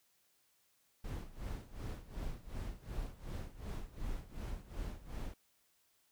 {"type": "noise with tremolo", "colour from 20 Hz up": "brown", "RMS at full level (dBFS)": -40, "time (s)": [1.04, 5.34], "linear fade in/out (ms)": 5, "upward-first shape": "sine", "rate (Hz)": 2.7, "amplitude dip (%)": 85, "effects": ["white hiss -74 dBFS RMS until 6.11 s"]}